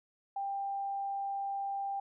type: tone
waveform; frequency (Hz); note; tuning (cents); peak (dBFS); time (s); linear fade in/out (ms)
sine; 792; G5; +18; -33; 0.36-2; 5
effects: none